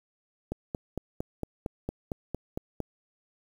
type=click train; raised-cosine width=2 ms; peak=-18 dBFS; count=11; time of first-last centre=0.52-2.803 s; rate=4.38 Hz; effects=8-bit